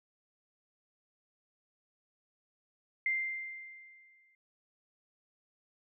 sine tone with exponential decay, 2093 Hz, C7, in tune, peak -27 dBFS, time 3.06-4.35 s, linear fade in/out 2 ms, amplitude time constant 280 ms, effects none

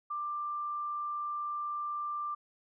sine tone, 1184 Hz, D6, 14 cents sharp, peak -33 dBFS, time 0.1-2.35 s, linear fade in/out 10 ms, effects none

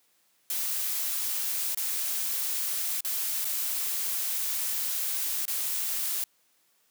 blue noise with dropouts, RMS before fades -30 dBFS, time 0.5-6.24 s, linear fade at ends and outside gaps 2 ms, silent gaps 1.748-1.772 / 3.007-3.047 / 3.447-3.452 / 5.454-5.479 s, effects white hiss -68 dBFS RMS until 6.9 s + high-pass 150 Hz 12 dB/octave

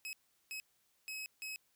sawtooth tone bursts at uneven times, 2559 Hz, D#7, 48 cents sharp, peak -38 dBFS, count 4, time 0.05-0.13 / 0.51-0.6 / 1.08-1.26 / 1.42-1.56 s, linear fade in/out 0 ms, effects white hiss -75 dBFS RMS until 1.75 s

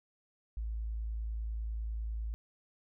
sine tone, 55 Hz, A1, in tune, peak -34 dBFS, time 0.57-2.34 s, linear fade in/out 0 ms, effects none

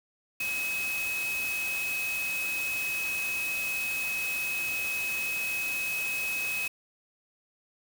sine tone in noise, 2555 Hz, D#7, 45 cents sharp, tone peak -29 dBFS, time 0.4-6.68 s, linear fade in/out 5 ms, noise white, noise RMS -38 dBFS, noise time 0.4-6.68 s, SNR +6 dB, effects none

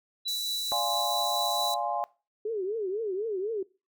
sine tone with tremolo, 3951 Hz, B7, in tune, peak -28 dBFS, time 0.25-1.76 s, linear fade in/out 20 ms, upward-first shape sine, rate 4.5 Hz, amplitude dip 25%
pink high-pass noise, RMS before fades -38 dBFS, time 0.28-1.74 s, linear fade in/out 0 ms, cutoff 5600 Hz, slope 48 dB/octave
sine chord, D half-diminished seventh, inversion none, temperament equal with one note detuned, 583.6 / 698.5 / 830.6 / 1046.5 Hz, D5 / F5 / Ab5 / C6, -11 / 0 / 0 / 0 cents, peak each -36 / -31 / -31 / -35 dBFS, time 0.72-2.04 s, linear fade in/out 0 ms
sine tone with vibrato, 409.8 Hz, G#4, 23 cents flat, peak -28 dBFS, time 2.45-3.63 s, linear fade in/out 5 ms, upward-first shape triangle, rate 4 Hz, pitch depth 230 cents each way
effects noise-tail reverb RT60 0.3 s tail -21 dB re dry

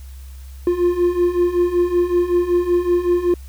triangle beating tone pair, 348.4 / 353.7 Hz, F4 / F4, -4 / +22 cents, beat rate 5.3 Hz, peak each -18 / -14 dBFS, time 0.67-3.34 s, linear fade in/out 2 ms, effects added 66 Hz sine -33 dBFS peak until 3.48 s + white hiss -50 dBFS RMS until 3.48 s

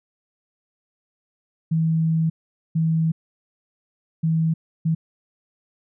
sine tone bursts at uneven times, 161.6 Hz, E3, 34 cents flat, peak -17 dBFS, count 4, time 1.71-2.3 / 2.75-3.12 / 4.23-4.54 / 4.85-4.95 s, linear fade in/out 10 ms, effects none

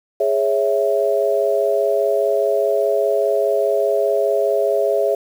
sine chord, C# minor, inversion second, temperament equal, 415.3 / 554.4 / 659.3 Hz, G#4 / C#5 / E5, 0 / 0 / 0 cents, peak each -19 dBFS, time 0.2-5.15 s, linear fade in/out 5 ms, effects 7-bit

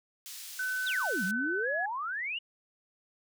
pink high-pass noise, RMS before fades -44 dBFS, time 0.26-1.31 s, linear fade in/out 0 ms, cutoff 3800 Hz, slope 12 dB/octave
sine tone with pitch glide, 1512 to 1687.4 Hz, F#6 to G#6, +37 to +27 cents, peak -30 dBFS, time 0.59-1.86 s, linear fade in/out 5 ms, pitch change +190 cents, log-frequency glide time 1.62-1.67 s
sine exponential two-way sweep, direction down then up, 4132 to 175.8 to 2970 Hz, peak -32 dBFS, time 0.86-2.39 s, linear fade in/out 10 ms, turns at 1.24 s
effects none

